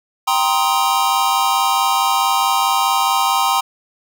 square chord, C minor seventh, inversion second, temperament just, 784.9 / 941.9 / 1046.5 / 1255.8 Hz, G5 / Bb5 / C6 / Eb6, +2 / +18 / 0 / +16 cents, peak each -20 / -20 / -20 / -22 dBFS, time 0.27-3.61 s, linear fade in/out 10 ms, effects none

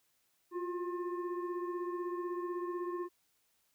sine tone with frequency modulation, 350 Hz, F4, 4 cents sharp, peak -35 dBFS, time 0.51-3.09 s, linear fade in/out 50 ms, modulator 716 Hz, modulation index 0.86, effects white hiss -75 dBFS RMS until 3.74 s

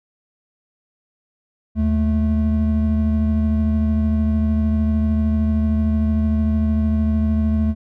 triangle tone pair together, 76.97 / 217.7 Hz, D#2 / A3, -18 / -18 cents, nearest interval octave + tritone, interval 1800 cents, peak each -16 dBFS, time 1.75-7.75 s, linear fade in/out 50 ms, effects none

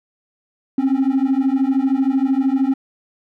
triangle beating tone pair, 261.6 / 274.6 Hz, C4 / C#4, 0 / -16 cents, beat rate 13 Hz, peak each -14 dBFS, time 0.78-2.74 s, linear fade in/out 5 ms, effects tanh soft clip ceiling -10 dBFS

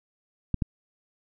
clicks, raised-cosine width 5 ms, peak -12 dBFS, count 2, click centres 0.543 / 0.622 s, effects none

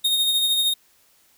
45% pulse tone with tremolo, 3709 Hz, A#7, 9 cents flat, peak -17 dBFS, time 0.04-0.74 s, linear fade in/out 10 ms, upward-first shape sine, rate 13 Hz, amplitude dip 35%, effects white hiss -59 dBFS RMS until 1.37 s

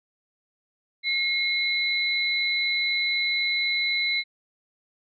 sine tone pair together, 2154 / 3998 Hz, C7 / B7, +50 / +20 cents, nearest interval major seventh, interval 1070 cents, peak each -24 / -26 dBFS, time 1.03-4.24 s, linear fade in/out 50 ms, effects none

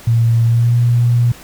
sine tone with pitch glide, 115.7 to 119.92 Hz, A#2 to A#2, -13 to +49 cents, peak -9 dBFS, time 0.07-1.32 s, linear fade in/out 5 ms, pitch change +62 cents, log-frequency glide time 0.45-0.77 s, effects pink hiss -38 dBFS RMS until 1.43 s

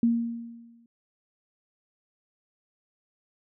sine tone with exponential decay, 233.1 Hz, A#3, in tune, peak -17 dBFS, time 0.03-0.86 s, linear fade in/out 2 ms, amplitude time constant 180 ms, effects none

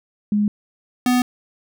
sine / square tone pair in turn, 207.7 / 248.7 Hz, G#3 / B3, 0 / +12 cents, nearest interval minor third, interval 312 cents, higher second, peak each -15 dBFS, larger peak neither, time 0.32-0.48 / 1.06-1.22 s, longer neither, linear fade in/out 2 ms, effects none

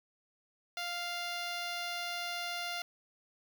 5% pulse tone with notch filter, 698.5 Hz, F5, in tune, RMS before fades -38 dBFS, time 0.77-2.82 s, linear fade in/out 2 ms, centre 7900 Hz, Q 0.59, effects 10-bit

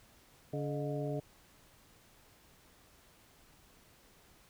harmonic tone with a mistuned harmonic, 143.6 Hz, D3, 39 cents flat, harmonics 1 / 2 / 3 / 4 / 5, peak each -37 / -41 / -40 / -41 / -48 dBFS, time 0.53-1.2 s, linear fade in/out 5 ms, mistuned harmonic 4, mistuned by +110 cents, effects pink hiss -63 dBFS RMS until 4.49 s

